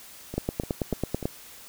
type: two click trains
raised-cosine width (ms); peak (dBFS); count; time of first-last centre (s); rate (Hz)
2; -20 / -12; 4 / 9; 0.34-1.228 / 0.38-1.255; 3.38 / 9.14
effects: white hiss -47 dBFS RMS until 1.68 s